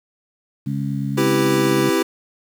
harmonic tone, 69.3 Hz, C#2, in tune, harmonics 2 / 3 / 4, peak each -23 / -25 / -28 dBFS, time 0.66-1.9 s, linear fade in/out 10 ms
square chord, C major seventh, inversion none, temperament equal with one note detuned, 261.6 / 329.6 / 392 / 496.7 Hz, C4 / E4 / G4 / B4, 0 / 0 / 0 / +10 cents, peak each -26 / -20 / -21 / -26 dBFS, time 1.17-2.03 s, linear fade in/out 10 ms
effects 8-bit

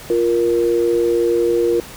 sine tone pair together, 349.1 / 469.8 Hz, F4 / A#4, -1 / +13 cents, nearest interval perfect fourth, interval 514 cents, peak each -16 dBFS, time 0.1-1.8 s, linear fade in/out 2 ms, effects pink hiss -36 dBFS RMS until 1.96 s

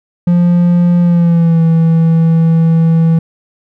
triangle tone with pitch glide, 174.61 to 163.86 Hz, F3 to E3, 0 to -10 cents, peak -4 dBFS, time 0.27-3.19 s, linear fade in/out 5 ms, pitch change -110 cents, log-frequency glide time 1.01-1.62 s, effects none

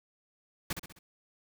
pink noise with echo, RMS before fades -33 dBFS, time 0.7-0.73 s, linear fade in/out 5 ms, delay 65 ms, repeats 4, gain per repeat -6 dB, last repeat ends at 0.99 s, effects none

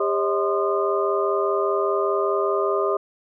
sine tone cluster, 400.1 / 550 / 635 / 1044 / 1221 Hz, G4 / C#5 / D#5 / C6 / D#6, +35 / -14 / +35 / -4 / -33 cents, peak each -22 / -28 / -26 / -30 / -26 dBFS, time 0-2.97 s, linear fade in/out 5 ms, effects none

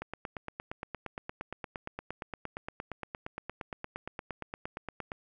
click train, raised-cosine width 0.5 ms, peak -22 dBFS, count 45, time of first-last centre 0.02-5.118 s, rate 8.63 Hz, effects none

